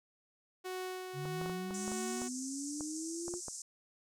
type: tone with tremolo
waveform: sawtooth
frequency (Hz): 370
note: F#4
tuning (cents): 0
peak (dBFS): -34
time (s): 0.64-2.29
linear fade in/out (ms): 20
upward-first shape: sine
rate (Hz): 1.6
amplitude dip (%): 40
type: linear sweep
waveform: sine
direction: up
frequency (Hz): 137.6 to 358.2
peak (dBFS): -39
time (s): 1.13-3.41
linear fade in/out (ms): 50
type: clicks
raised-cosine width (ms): 1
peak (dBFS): -30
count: 12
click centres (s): 1.255 / 1.414 / 1.46 / 1.497 / 1.708 / 1.879 / 1.918 / 2.218 / 2.808 / 3.281 / 3.339 / 3.483
type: band-pass noise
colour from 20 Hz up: white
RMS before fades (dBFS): -45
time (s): 1.74-3.62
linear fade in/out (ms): 2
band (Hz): 5600 to 8600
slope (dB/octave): 48
effects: none